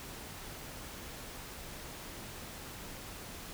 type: silence
effects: pink hiss -46 dBFS RMS until 3.53 s